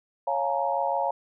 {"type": "chord", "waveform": "sine", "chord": "Bb minor seventh", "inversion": "first", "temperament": "equal with one note detuned", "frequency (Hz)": [554.4, 698.5, 846.1, 932.3], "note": ["Db5", "F5", "Ab5", "Bb5"], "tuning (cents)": [0, 0, 32, 0], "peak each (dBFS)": -29, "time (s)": [0.27, 1.11], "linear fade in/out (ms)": 5, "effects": []}